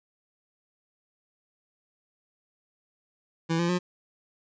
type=tone with pitch steps; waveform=25% pulse; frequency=164.7 / 171.69 / 178.99 Hz; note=E3 / F3 / F3; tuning=-1 / -29 / +43 cents; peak=-20 dBFS; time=3.49-3.79 s; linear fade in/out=20 ms; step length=100 ms; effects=resampled to 16000 Hz + 10-bit